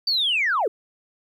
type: linear sweep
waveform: sine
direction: down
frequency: 4658 to 360.2 Hz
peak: -18 dBFS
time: 0.07-0.68 s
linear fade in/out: 5 ms
effects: tanh soft clip ceiling -14 dBFS + 10-bit